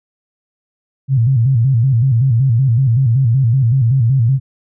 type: tone with vibrato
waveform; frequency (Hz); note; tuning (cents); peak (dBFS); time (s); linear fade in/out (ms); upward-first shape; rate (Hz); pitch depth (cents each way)
sine; 124.3; B2; +12; -9; 1.08-4.4; 50; square; 5.3; 140
effects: none